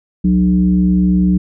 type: tone with frequency modulation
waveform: sine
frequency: 183.6 Hz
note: F#3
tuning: 13 cents flat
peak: -9 dBFS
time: 0.24-1.38 s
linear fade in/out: 10 ms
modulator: 117 Hz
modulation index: 0.63
effects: none